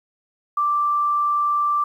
sine tone, 1174.7 Hz, D6, in tune, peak -17 dBFS, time 0.57-1.84 s, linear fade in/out 5 ms, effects 9-bit

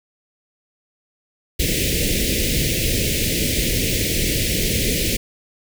pink band-stop noise, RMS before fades -20 dBFS, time 1.59-5.17 s, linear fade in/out 10 ms, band 540 to 2000 Hz, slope 48 dB/octave, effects none

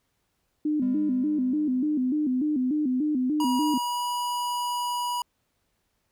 sine tone with vibrato, 277.2 Hz, C#4, in tune, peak -22 dBFS, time 0.65-3.78 s, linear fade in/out 5 ms, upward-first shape square, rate 3.4 Hz, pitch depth 150 cents each way
triangle tone with exponential decay, 201 Hz, G3, 44 cents sharp, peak -29 dBFS, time 0.82-3.4 s, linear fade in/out 2 ms, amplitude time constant 560 ms
square tone with pitch glide, 963 to 972.5 Hz, B5 to B5, -44 to -27 cents, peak -27 dBFS, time 3.4-5.22 s, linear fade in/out 2 ms, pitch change +17 cents, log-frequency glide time 3.64-4.05 s
effects pink hiss -74 dBFS RMS until 6.11 s

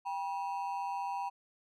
triangle ring-modulated tone, 880 Hz, A5, in tune, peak -29 dBFS, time 0.05-1.3 s, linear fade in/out 20 ms, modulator 87.5 Hz, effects none

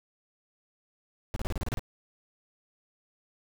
brown noise bursts, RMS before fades -30 dBFS, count 9, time 1.34-1.794 s, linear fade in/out 0 ms, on 22 ms, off 32 ms, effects none

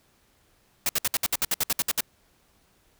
white noise bursts, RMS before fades -24 dBFS, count 13, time 0.86-2.007 s, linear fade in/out 2 ms, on 31 ms, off 62 ms, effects pink hiss -64 dBFS RMS until 2.99 s

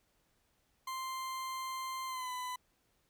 40% pulse tone with pitch glide, 1046.5 to 1001.6 Hz, C6 to B5, 0 to +24 cents, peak -37 dBFS, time 0.87-2.56 s, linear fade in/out 5 ms, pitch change -76 cents, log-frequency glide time 2.07-2.31 s, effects pink hiss -75 dBFS RMS until 3.09 s

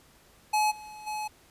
square tone with level steps, 851 Hz, G#5, 42 cents sharp, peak -23 / -43 / -32 dBFS, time 0.53-1.28 s, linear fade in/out 10 ms, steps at 0.7 / 1.06 s, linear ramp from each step 20 ms, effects pink hiss -59 dBFS RMS until 1.5 s + resampled to 32000 Hz

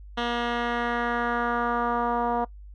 10% pulse tone with low-pass filter sweep, 238.2 Hz, A#3, 38 cents sharp, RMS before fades -26 dBFS, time 0.17-2.45 s, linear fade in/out 10 ms, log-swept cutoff 3000 to 880 Hz, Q 2.2, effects noise-tail reverb RT60 0.1 s tail -22 dB re dry + added 50 Hz sine -41 dBFS peak until 2.74 s

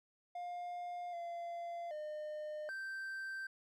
triangle tone with pitch steps, 707 / 687 / 607 / 1562 Hz, F5 / F5 / D#5 / G6, +21 / -29 / -43 / -7 cents, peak -39 dBFS, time 0.35-3.47 s, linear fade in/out 5 ms, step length 780 ms, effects none

